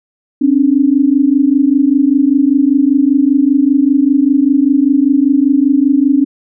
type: tone pair together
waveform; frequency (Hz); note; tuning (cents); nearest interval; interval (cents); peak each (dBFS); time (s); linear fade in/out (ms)
sine; 266.3 / 291.4; C4 / D4; +31 / -13; major second; 156; -10; 0.41-6.25; 10
effects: none